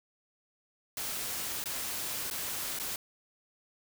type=noise with dropouts; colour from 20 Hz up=white; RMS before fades=-36 dBFS; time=0.97-2.96 s; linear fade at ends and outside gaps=2 ms; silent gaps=1.64-1.657 / 2.301-2.31 / 2.789-2.797 s; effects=none

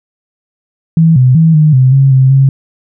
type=tone with pitch steps; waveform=sine; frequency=163.2 / 127.6 / 162.2 / 153.3 / 129.6 / 136.2 / 131.8 / 135.5 Hz; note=E3 / C3 / E3 / D#3 / C3 / C#3 / C3 / C#3; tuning=-17 / -43 / -28 / -25 / -16 / -30 / +13 / -39 cents; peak=-3 dBFS; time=0.97-2.49 s; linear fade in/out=2 ms; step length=190 ms; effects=none

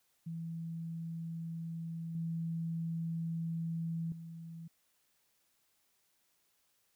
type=tone with level steps; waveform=sine; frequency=165.1 Hz; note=E3; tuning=3 cents sharp; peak=-38 / -34 / -44 dBFS; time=0.26-4.68 s; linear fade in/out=10 ms; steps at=2.15 / 4.12 s; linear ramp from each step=2 ms; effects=white hiss -75 dBFS RMS until 6.95 s

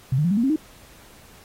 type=tone with pitch steps; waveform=sine; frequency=130.7 / 151 / 174.46 / 201.6 / 232.9 / 269.1 / 310.9 Hz; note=C3 / D3 / F3 / G3 / A#3 / C4 / D#4; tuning=-1 / +48 / -2 / +49 / -1 / +49 / -1 cents; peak=-17 dBFS; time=0.12-0.561 s; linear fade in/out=5 ms; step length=63 ms; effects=pink hiss -50 dBFS RMS until 1.44 s + AAC 48 kbps

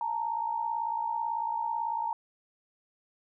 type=tone pair together; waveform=sine; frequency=867 / 925.1 Hz; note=A5 / A#5; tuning=-26 / -13 cents; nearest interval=minor second; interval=113 cents; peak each=-34 / -30 dBFS; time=0.01-2.13 s; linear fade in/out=2 ms; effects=none

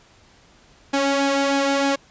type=tone with flanger; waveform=sawtooth; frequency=277.2 Hz; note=C#4; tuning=in tune; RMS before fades=-20 dBFS; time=0.93-1.96 s; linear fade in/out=10 ms; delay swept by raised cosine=1.2 to 2.3 ms; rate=3.2 Hz; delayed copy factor=+0.6; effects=pink hiss -53 dBFS RMS until 2.1 s + resampled to 16000 Hz

